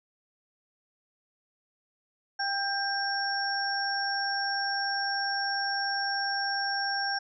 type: tone cluster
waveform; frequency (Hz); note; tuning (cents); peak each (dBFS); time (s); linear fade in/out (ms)
sine; 793 / 1590 / 5490; G5 / G6 / F8; +20 / +24 / -31; -32 / -31 / -32; 2.39-7.19; 10
effects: none